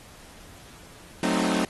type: chord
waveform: sawtooth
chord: F# diminished seventh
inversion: none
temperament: equal with one note detuned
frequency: 185 / 220 / 261.6 / 308.6 Hz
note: F#3 / A3 / C4 / Eb4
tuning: 0 / 0 / 0 / -14 cents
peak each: -24 dBFS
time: 1.23-1.65 s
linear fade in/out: 2 ms
effects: pink hiss -49 dBFS RMS until 1.69 s + AAC 32 kbps